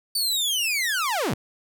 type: linear sweep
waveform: sawtooth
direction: down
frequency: 4600 to 74 Hz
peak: -19 dBFS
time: 0.15-1.34 s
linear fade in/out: 5 ms
effects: none